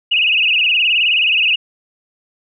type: tone with vibrato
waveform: sine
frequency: 2702 Hz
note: E7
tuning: 42 cents sharp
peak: -11 dBFS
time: 0.11-1.56 s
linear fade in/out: 10 ms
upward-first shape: sine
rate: 19 Hz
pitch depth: 140 cents each way
effects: none